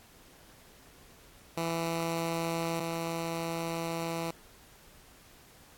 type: tone pair in turn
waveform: 10% pulse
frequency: 166.2 / 166.2 Hz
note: E3 / E3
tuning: +15 / +15 cents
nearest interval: unison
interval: 0 cents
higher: neither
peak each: -22 / -24 dBFS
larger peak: first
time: 1.57-2.8 / 2.8-4.31 s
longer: second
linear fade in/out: 5 ms
effects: pink hiss -57 dBFS RMS until 5.77 s + AAC 64 kbps